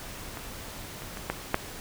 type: clicks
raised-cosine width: 0.5 ms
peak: -22 / -26 / -22 / -12 / -7 dBFS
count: 5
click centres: 0.372 / 1.021 / 1.172 / 1.3 / 1.544 s
effects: pink hiss -41 dBFS RMS until 1.8 s